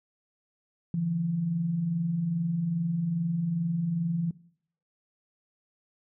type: tone pair together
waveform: sine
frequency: 146.83 / 169.26 Hz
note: D3 / E3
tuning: 0 / +46 cents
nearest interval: major second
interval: 246 cents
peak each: -36 / -26 dBFS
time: 0.94-4.31 s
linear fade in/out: 2 ms
effects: noise-tail reverb RT60 0.6 s tail -19 dB re dry